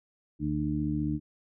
harmonic tone, 74.9 Hz, D2, 35 cents sharp, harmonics 1 / 2 / 3 / 4, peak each -36 / -32 / -35 / -30 dBFS, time 0.39-1.2 s, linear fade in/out 50 ms, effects none

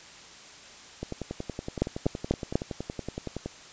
two click trains, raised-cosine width 2 ms, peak -9 / -19 dBFS, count 4 / 27, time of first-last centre 1.82-2.555 / 1.03-3.46 s, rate 4.08 / 10.7 Hz, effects white hiss -48 dBFS RMS until 3.72 s + resampled to 16000 Hz

